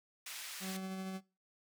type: band-pass noise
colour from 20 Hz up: pink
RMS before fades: -46 dBFS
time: 0.26-0.77 s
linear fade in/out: 5 ms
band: 1900 to 16000 Hz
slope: 12 dB/octave
type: tone with tremolo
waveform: 40% pulse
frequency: 189.4 Hz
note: F#3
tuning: 41 cents sharp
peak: -38 dBFS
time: 0.6-1.21 s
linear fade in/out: 50 ms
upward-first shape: sine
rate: 13 Hz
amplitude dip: 25%
effects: noise-tail reverb RT60 0.3 s tail -22 dB re dry